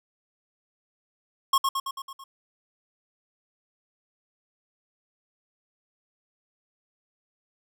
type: tone with echo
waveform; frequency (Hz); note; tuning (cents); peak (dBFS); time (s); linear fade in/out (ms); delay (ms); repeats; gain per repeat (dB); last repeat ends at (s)
square; 1085; C#6; -37; -18; 1.53-1.58; 5; 110; 6; -4; 2.24
effects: none